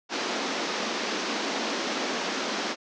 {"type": "band-pass noise", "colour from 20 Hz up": "pink", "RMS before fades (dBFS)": -30, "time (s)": [0.09, 2.76], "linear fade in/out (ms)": 50, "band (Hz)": [210, 6300], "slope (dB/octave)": 48, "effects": []}